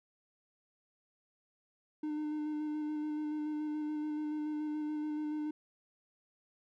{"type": "tone with vibrato", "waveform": "triangle", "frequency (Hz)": 302.7, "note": "D#4", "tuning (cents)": -48, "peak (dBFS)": -32, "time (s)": [2.03, 5.51], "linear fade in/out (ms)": 5, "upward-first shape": "square", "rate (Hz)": 7, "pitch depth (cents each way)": 13, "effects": []}